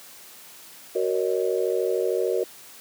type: chord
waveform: sine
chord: D# minor seventh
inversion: first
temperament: just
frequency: 373.4 / 466.7 / 560 / 622.3 Hz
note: F#4 / A#4 / C#5 / D#5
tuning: +16 / +2 / +18 / 0 cents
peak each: -25 / -25 / -30 / -31 dBFS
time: 0.95-2.44 s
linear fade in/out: 5 ms
effects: white hiss -46 dBFS RMS until 2.8 s + high-pass 150 Hz 12 dB/octave